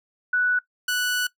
sine / sawtooth tone pair in turn, 1480 / 1480 Hz, F#6 / F#6, 0 / 0 cents, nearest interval unison, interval 0 cents, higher neither, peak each -18 dBFS, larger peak neither, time 0.33-0.59 / 0.88-1.27 s, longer second, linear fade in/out 5 ms, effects noise-tail reverb RT60 0.1 s tail -19 dB re dry

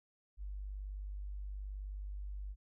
sine tone, 49.47 Hz, G1, 17 cents sharp, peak -40 dBFS, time 0.37-2.56 s, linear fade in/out 50 ms, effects none

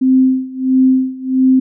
sine tone with tremolo, 260.3 Hz, C4, 9 cents flat, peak -6 dBFS, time 0.01-1.6 s, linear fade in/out 10 ms, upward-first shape sine, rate 1.5 Hz, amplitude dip 90%, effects none

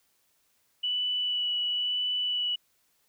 sine tone with vibrato, 2960 Hz, F#7, in tune, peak -26 dBFS, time 0.83-2.56 s, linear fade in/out 10 ms, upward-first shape sine, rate 0.99 Hz, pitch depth 11 cents each way, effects white hiss -70 dBFS RMS until 3.08 s

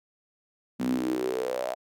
sawtooth tone with high-pass filter sweep, 62.9 Hz, B1, 32 cents sharp, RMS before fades -29 dBFS, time 0.79-1.75 s, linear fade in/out 20 ms, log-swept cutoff 220 to 670 Hz, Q 8.7, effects none

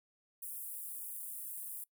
pink high-pass noise, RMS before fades -44 dBFS, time 0.42-1.84 s, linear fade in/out 5 ms, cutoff 9200 Hz, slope 48 dB/octave, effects noise-tail reverb RT60 0.1 s tail -22 dB re dry

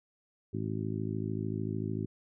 harmonic tone, 53.4 Hz, G#1, 49 cents sharp, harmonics 2 / 3 / 4 / 5 / 6 / 7, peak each -36 / -38 / -39 / -40 / -41 / -41 dBFS, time 0.53-2.06 s, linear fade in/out 10 ms, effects none

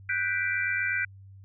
sine chord, G major seventh, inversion third, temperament equal, 1480 / 1568 / 1975.5 / 2349 Hz, F#6 / G6 / B6 / D7, 0 / 0 / 0 / 0 cents, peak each -31 dBFS, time 0.09-1.05 s, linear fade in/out 5 ms, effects added 97 Hz sine -46 dBFS peak until 1.44 s

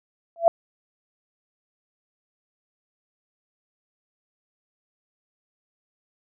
sine tone with exponential growth, 673 Hz, E5, 36 cents sharp, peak -8 dBFS, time 0.36-0.48 s, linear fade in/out 1 ms, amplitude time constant 24 ms, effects none

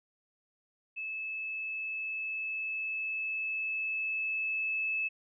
sine tone with level ramp, 2608 Hz, E7, 19 cents flat, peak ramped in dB -35 to -29 dBFS, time 0.96-5.09 s, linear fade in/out 20 ms, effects none

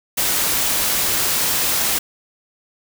white noise, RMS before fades -19 dBFS, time 0.17-1.99 s, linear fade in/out 10 ms, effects none

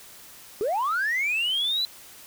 sine linear sweep, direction up, 380 to 4056 Hz, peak -21 dBFS, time 0.61-1.85 s, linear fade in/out 0 ms, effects tanh soft clip ceiling -20 dBFS + white hiss -47 dBFS RMS until 2.26 s

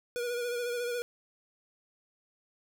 square tone with vibrato, 482.4 Hz, B4, 41 cents flat, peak -32 dBFS, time 0.16-1.02 s, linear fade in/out 0 ms, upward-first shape sine, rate 14 Hz, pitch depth 34 cents each way, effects none

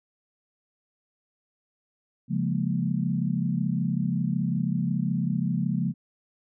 sine chord, Bb minor seventh, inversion first, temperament equal, 138.59 / 174.61 / 207.7 / 233.1 Hz, Db3 / F3 / Ab3 / Bb3, 0 / 0 / 0 / 0 cents, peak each -29 / -27 / -30 / -31 dBFS, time 2.28-5.94 s, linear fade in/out 50 ms, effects none

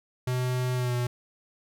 square tone with pitch glide, 126.2 to 122.47 Hz, B2 to B2, +38 to -14 cents, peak -26 dBFS, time 0.27-1.07 s, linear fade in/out 5 ms, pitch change -52 cents, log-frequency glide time 0.75-0.95 s, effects none

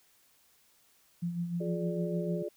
sine tone with tremolo, 172.5 Hz, F3, 21 cents flat, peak -29 dBFS, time 1.22-2.43 s, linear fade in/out 10 ms, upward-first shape sine, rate 6.6 Hz, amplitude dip 55%
sine chord, D diminished, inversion first, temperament just, 352.4 / 422.9 / 587.3 Hz, F4 / Ab4 / D5, +16 / +31 / 0 cents, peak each -38 dBFS, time 1.6-2.49 s, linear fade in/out 10 ms
effects white hiss -66 dBFS RMS until 2.56 s

